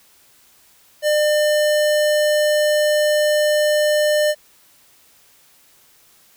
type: tone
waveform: square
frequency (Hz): 600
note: D5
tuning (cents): +37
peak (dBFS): -15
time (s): 1.02-4.35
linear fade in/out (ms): 50
effects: white hiss -53 dBFS RMS until 6.36 s